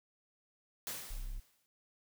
white noise with exponential decay, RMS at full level -39 dBFS, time 0.87-1.66 s, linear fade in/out 0 ms, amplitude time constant 170 ms
triangle tone, 33.13 Hz, C1, 22 cents sharp, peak -36 dBFS, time 1.1-1.4 s, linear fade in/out 10 ms
effects none

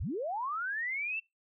sine linear sweep, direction up, 39.44 to 2713 Hz, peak -32 dBFS, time 0-1.2 s, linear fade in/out 10 ms, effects noise-tail reverb RT60 0.2 s tail -24 dB re dry

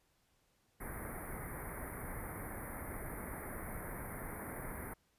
pink band-stop noise, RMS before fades -44 dBFS, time 0.8-4.94 s, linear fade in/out 10 ms, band 2200 to 9400 Hz, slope 96 dB/octave, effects pink hiss -75 dBFS RMS until 5.18 s + resampled to 32000 Hz

